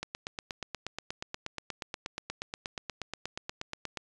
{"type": "click train", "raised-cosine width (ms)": 0.2, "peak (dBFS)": -18, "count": 34, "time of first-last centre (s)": [0.03, 3.973], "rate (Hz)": 8.37, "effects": ["resampled to 22050 Hz"]}